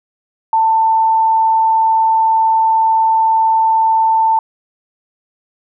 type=tone; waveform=sine; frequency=891 Hz; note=A5; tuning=22 cents sharp; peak=-9 dBFS; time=0.53-4.39 s; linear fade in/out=2 ms; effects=none